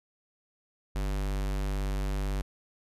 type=tone; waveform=square; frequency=49 Hz; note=G1; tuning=in tune; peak=-29 dBFS; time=0.95-2.42 s; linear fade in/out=10 ms; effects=resampled to 32000 Hz